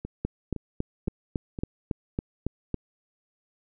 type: two click trains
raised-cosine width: 3 ms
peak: -14 / -21 dBFS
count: 10 / 4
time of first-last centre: 0.25-2.743 / 0.05-1.588 s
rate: 3.61 / 1.95 Hz
effects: none